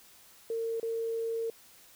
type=tone with dropouts; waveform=sine; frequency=455.7 Hz; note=A#4; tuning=39 cents flat; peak=-30 dBFS; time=0.5-1.5 s; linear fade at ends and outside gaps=2 ms; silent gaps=0.799-0.829 s; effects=white hiss -57 dBFS RMS until 1.95 s